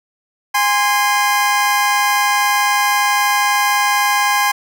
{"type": "tone pair together", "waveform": "25% pulse", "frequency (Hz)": [820.1, 1044], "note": ["G#5", "C6"], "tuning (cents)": [-22, -4], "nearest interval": "major third", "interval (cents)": 418, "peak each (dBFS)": -12, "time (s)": [0.54, 4.52], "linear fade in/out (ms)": 10, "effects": []}